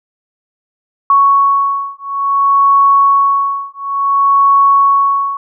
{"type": "beating tone pair", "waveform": "sine", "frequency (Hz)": [1111, 1111.57], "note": ["C#6", "C#6"], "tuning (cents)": [4, 4], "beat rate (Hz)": 0.57, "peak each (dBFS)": -11, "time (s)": [1.1, 5.37], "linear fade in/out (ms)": 2, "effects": []}